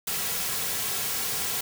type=noise with comb filter; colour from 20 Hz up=white; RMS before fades=-29 dBFS; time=0.07-1.61 s; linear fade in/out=5 ms; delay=3.3 ms; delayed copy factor=-0.5; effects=none